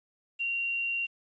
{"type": "tone with quantisation", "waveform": "sine", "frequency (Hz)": 2759, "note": "F7", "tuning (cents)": -22, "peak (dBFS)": -28, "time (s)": [0.39, 1.07], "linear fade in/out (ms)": 20, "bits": 9, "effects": ["resampled to 16000 Hz"]}